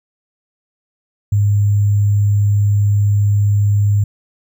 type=tone with sample-and-hold; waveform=sine; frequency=102.4 Hz; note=G#2; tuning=24 cents flat; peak=-10 dBFS; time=1.32-4.04 s; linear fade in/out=5 ms; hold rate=7350 Hz; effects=none